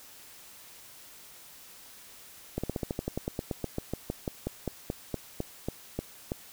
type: slowing click train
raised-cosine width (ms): 2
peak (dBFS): -17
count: 25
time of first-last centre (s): 2.58-6.319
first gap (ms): 56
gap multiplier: 1.08
effects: white hiss -51 dBFS RMS until 6.52 s